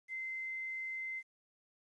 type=tone with quantisation; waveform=sine; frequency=2071 Hz; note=C7; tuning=18 cents flat; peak=-38 dBFS; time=0.08-1.23 s; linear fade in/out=50 ms; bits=11; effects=resampled to 22050 Hz